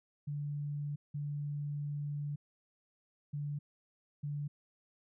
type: tone bursts at uneven times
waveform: sine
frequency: 145.6 Hz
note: D3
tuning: 15 cents flat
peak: -35 dBFS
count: 4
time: 0.27-0.96 / 1.14-2.36 / 3.33-3.59 / 4.23-4.48 s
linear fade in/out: 10 ms
effects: none